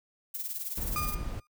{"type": "noise with tremolo", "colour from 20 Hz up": "violet", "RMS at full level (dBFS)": -33, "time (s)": [0.34, 1.15], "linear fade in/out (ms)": 10, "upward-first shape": "triangle", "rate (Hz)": 19, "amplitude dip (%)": 75}
{"type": "noise", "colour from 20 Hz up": "brown", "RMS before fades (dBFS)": -35, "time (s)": [0.77, 1.4], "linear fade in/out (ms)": 5}
{"type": "tone with exponential decay", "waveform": "35% pulse", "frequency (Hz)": 1217, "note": "D#6", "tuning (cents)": -39, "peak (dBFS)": -27, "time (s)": [0.96, 1.47], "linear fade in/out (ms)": 1, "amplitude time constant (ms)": 110}
{"effects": ["noise-tail reverb RT60 0.1 s tail -24 dB re dry"]}